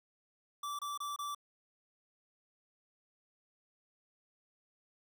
square tone bursts, 1163 Hz, D6, 17 cents flat, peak -38 dBFS, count 4, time 0.63-1.348 s, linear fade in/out 5 ms, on 160 ms, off 26 ms, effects none

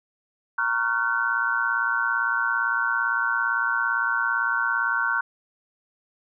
sine chord, Gb major seventh, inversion first, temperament equal with one note detuned, 932.3 / 1108.7 / 1396.9 / 1514.6 Hz, Bb5 / Db6 / F6 / Gb6, 0 / 0 / 0 / +40 cents, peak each -30 / -30 / -26 / -24 dBFS, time 0.58-5.21 s, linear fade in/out 5 ms, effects none

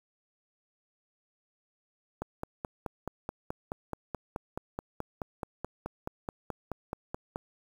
click train, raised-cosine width 1 ms, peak -20 dBFS, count 25, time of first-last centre 2.22-7.359 s, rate 4.67 Hz, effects 8-bit

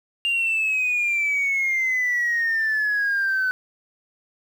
sine exponential sweep, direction down, 2804 to 1504 Hz, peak -18 dBFS, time 0.25-3.51 s, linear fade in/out 0 ms, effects tanh soft clip ceiling -16 dBFS + 8-bit

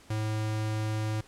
square tone, 108.3 Hz, A2, 27 cents flat, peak -29 dBFS, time 0.1-1.21 s, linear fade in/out 5 ms, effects pink hiss -56 dBFS RMS until 1.27 s + low-pass 10000 Hz 12 dB/octave

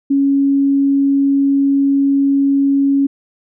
sine tone, 277.2 Hz, C#4, in tune, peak -10 dBFS, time 0.1-3.07 s, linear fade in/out 10 ms, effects none

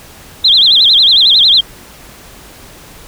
sine tone with vibrato, 3629 Hz, A#7, 47 cents flat, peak -4 dBFS, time 0.44-1.61 s, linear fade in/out 10 ms, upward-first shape sine, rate 11 Hz, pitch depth 230 cents each way, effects pink hiss -36 dBFS RMS until 3.07 s

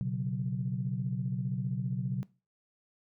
sine chord, B suspended second, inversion none, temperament equal, 123.47 / 138.59 / 185 Hz, B2 / C#3 / F#3, 0 / 0 / 0 cents, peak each -34 dBFS, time 0.01-2.23 s, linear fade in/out 0 ms, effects noise-tail reverb RT60 0.3 s tail -20 dB re dry + tanh soft clip ceiling -20 dBFS

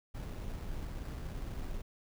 brown noise with sample-and-hold, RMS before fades -40 dBFS, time 0.14-1.82 s, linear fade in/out 10 ms, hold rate 3150 Hz, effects none

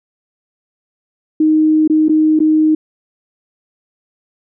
sine tone with dropouts, 311.1 Hz, D#4, in tune, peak -8 dBFS, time 1.4-2.75 s, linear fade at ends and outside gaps 5 ms, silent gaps 1.877-1.898 / 2.084-2.093 / 2.392-2.402 s, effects none

